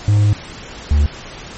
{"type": "tone pair in turn", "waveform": "triangle", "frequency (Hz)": [103.83, 73.19], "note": ["G#2", "D2"], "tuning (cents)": [0, -5], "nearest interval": "tritone", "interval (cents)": 605, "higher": "first", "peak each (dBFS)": -7, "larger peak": "neither", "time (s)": [[0.08, 0.33], [0.91, 1.06]], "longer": "first", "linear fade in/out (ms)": 0, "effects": ["pink hiss -33 dBFS RMS until 1.57 s", "MP3 32 kbps"]}